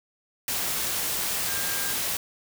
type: tone in noise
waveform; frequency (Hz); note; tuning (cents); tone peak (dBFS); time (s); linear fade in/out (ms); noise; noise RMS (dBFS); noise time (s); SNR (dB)
sine; 1604; G6; +39; -36; 1.47-1.93; 2; white; -28; 0.48-2.17; -11
effects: none